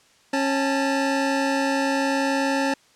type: tone pair together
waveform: 25% pulse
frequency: 273.1 / 880 Hz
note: C#4 / A5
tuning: -26 / 0 cents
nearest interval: octave + minor sixth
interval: 2026 cents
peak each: -18 / -22 dBFS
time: 0.33-2.74 s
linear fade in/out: 5 ms
effects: white hiss -57 dBFS RMS until 2.95 s + low-pass 7000 Hz 12 dB/octave